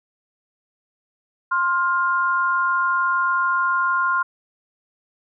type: tone pair together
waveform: sine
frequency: 1054.8 / 1408 Hz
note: C6 / F6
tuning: +14 / +14 cents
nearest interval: perfect fourth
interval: 500 cents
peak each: -20 dBFS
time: 1.51-4.23 s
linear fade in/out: 10 ms
effects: none